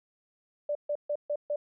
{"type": "tone bursts", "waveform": "sine", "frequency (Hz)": 587.3, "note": "D5", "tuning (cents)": 0, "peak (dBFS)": -27, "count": 5, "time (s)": [0.69, 1.56], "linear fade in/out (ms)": 5, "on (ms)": 62, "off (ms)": 140, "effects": []}